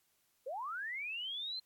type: linear sweep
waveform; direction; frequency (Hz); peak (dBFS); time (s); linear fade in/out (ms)
sine; up; 474.6 to 4186; -38; 0.46-1.6; 10
effects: white hiss -75 dBFS RMS until 1.65 s + AAC 64 kbps